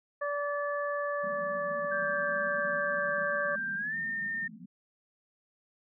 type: harmonic tone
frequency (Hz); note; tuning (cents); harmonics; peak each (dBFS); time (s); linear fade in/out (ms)
578; D5; -28; 1 / 2 / 3; -32 / -35 / -37; 0.21-3.56; 10
type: band-pass noise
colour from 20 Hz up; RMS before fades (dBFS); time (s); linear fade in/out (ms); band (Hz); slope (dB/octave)
pink; -48; 1.23-4.66; 10; 160 to 250; 96
type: tone with pitch glide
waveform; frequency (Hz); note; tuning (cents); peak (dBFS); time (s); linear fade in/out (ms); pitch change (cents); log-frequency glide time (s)
sine; 1581 to 1816.1; G6 to A#6; +14 to -46; -31; 1.91-4.48; 10; +240; 3.76-3.96
effects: none